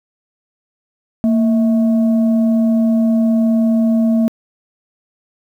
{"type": "tone pair together", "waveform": "sine", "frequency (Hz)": [228.7, 647], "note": ["A#3", "E5"], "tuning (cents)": [-33, -32], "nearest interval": "octave + tritone", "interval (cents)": 1801, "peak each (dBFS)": [-10, -22], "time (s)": [1.24, 4.28], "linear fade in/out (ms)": 0, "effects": ["tanh soft clip ceiling -5 dBFS", "8-bit"]}